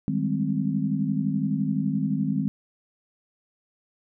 sine chord, Ab major seventh, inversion second, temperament equal, 155.56 / 196 / 207.7 / 261.6 Hz, Eb3 / G3 / Ab3 / C4, 0 / 0 / 0 / 0 cents, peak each -28 dBFS, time 0.08-2.48 s, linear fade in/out 0 ms, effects none

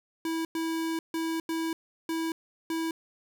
square tone bursts at uneven times, 326.2 Hz, E4, 18 cents flat, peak -29 dBFS, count 6, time 0.25-0.45 / 0.55-0.99 / 1.14-1.4 / 1.49-1.73 / 2.09-2.32 / 2.7-2.91 s, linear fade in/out 2 ms, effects none

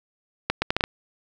accelerating click train, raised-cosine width 0.3 ms, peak -5 dBFS, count 6, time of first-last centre 0.5-0.839 s, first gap 120 ms, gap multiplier 0.71, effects none

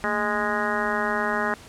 harmonic tone with a mistuned harmonic, 207.7 Hz, G#3, in tune, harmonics 1 / 2 / 3 / 4 / 5 / 6 / 7 / 8 / 9, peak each -31 / -31 / -31 / -31 / -31 / -31 / -31 / -31 / -31 dBFS, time 0.04-1.54 s, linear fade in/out 0 ms, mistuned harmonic 1, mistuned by +140 cents, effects pink hiss -46 dBFS RMS until 1.68 s + low-pass 10000 Hz 12 dB/octave

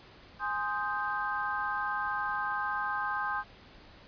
sine chord, Ab major seventh, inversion none, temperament equal, 830.6 / 1046.5 / 1244.5 / 1568 Hz, Ab5 / C6 / Eb6 / G6, 0 / 0 / 0 / 0 cents, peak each -36 / -36 / -36 / -34 dBFS, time 0.39-3.44 s, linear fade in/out 50 ms, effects pink hiss -54 dBFS RMS until 4.07 s + resampled to 11025 Hz

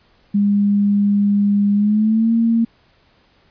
sine tone with pitch glide, 203 to 229.2 Hz, G#3 to A#3, -39 to -29 cents, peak -12 dBFS, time 0.34-2.65 s, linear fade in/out 10 ms, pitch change +210 cents, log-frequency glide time 1.74-2.32 s, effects pink hiss -56 dBFS RMS until 3.5 s + resampled to 11025 Hz

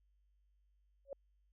sine tone with exponential growth, 554 Hz, C#5, 1 cent flat, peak -37 dBFS, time 1.05-1.13 s, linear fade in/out 2 ms, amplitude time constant 17 ms, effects added 50 Hz sine -70 dBFS peak until 1.52 s

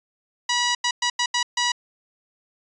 10% pulse tone bursts at uneven times, 971 Hz, B5, 30 cents flat, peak -11 dBFS, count 6, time 0.49-0.75 / 0.84-0.91 / 1.02-1.1 / 1.19-1.26 / 1.34-1.43 / 1.57-1.72 s, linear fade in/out 5 ms, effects resampled to 22050 Hz

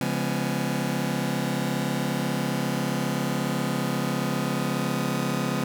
sawtooth chord, C# dominant seventh, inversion none, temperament just, 138.59 / 173.24 / 207.9 / 249.5 Hz, C#3 / E#3 / G#3 / B3, 0 / -14 / +2 / +18 cents, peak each -26 dBFS, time 0.01-5.64 s, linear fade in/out 2 ms, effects none

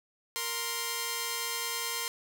5% pulse tone pair together, 466.2 / 1046.6 Hz, A#4 / C6, 0 / 0 cents, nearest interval octave + major second, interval 1400 cents, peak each -25 / -21 dBFS, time 0.36-2.08 s, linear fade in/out 0 ms, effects none

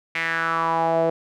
sawtooth tone with band-pass filter sweep, 164.81 Hz, E3, in tune, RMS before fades -22 dBFS, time 0.15-1.1 s, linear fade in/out 5 ms, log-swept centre 2200 to 560 Hz, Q 4.6, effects none

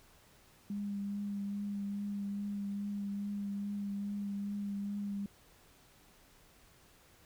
sine tone with vibrato, 202 Hz, G#3, 48 cents flat, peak -35 dBFS, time 0.7-5.26 s, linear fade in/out 2 ms, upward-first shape triangle, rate 2.4 Hz, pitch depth 19 cents each way, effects pink hiss -63 dBFS RMS until 7.25 s

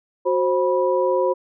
sine tone cluster, 368.8 / 528 / 978 Hz, F#4 / C5 / B5, -6 / +16 / -17 cents, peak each -21 / -19 / -24 dBFS, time 0.25-1.34 s, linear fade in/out 20 ms, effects none

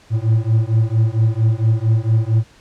triangle beating tone pair, 109.3 / 113.7 Hz, A2 / A#2, -11 / -43 cents, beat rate 4.4 Hz, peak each -14 dBFS, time 0.1-2.44 s, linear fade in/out 50 ms, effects pink hiss -49 dBFS RMS until 2.6 s + low-pass 7000 Hz 12 dB/octave

